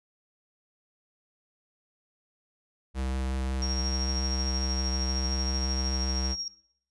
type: tone with vibrato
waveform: square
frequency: 65.41 Hz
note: C2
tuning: in tune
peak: -29 dBFS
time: 2.94-6.36 s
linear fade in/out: 50 ms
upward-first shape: sine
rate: 5.5 Hz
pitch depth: 10 cents each way
type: tone with tremolo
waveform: sine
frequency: 5588 Hz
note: F8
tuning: in tune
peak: -29 dBFS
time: 3.62-6.48 s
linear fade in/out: 2 ms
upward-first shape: triangle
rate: 13 Hz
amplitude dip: 55%
effects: noise-tail reverb RT60 0.7 s tail -20 dB re dry + resampled to 24000 Hz